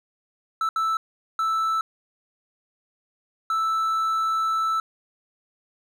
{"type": "tone bursts at uneven times", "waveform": "triangle", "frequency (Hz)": 1318.5, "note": "E6", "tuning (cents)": 0, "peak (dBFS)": -19, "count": 4, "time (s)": [[0.61, 0.69], [0.76, 0.97], [1.39, 1.81], [3.5, 4.8]], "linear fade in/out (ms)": 2, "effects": []}